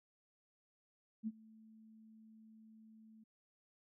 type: tone with ADSR envelope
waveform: sine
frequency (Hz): 220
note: A3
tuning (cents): 0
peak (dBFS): -35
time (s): 1.23-3.24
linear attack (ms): 42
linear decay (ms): 39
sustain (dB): -23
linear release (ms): 9
effects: none